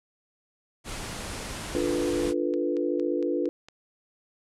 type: low-pass noise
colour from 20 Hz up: pink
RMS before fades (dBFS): -36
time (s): 0.84-2.34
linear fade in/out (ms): 50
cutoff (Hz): 11000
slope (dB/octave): 48
type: chord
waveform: sine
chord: B half-diminished seventh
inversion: first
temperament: equal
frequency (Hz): 293.7 / 349.2 / 440 / 493.9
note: D4 / F4 / A4 / B4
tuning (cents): 0 / 0 / 0 / 0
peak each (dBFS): -29 / -28 / -33 / -30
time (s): 1.75-3.49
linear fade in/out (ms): 0
type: click train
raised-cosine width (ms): 0.2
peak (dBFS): -29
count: 8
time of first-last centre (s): 2.08-3.686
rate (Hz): 4.36
effects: none